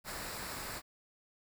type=noise with comb filter; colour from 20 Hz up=pink; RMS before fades=-42 dBFS; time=0.04-0.82 s; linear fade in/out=50 ms; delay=0.32 ms; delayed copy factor=-0.5; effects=none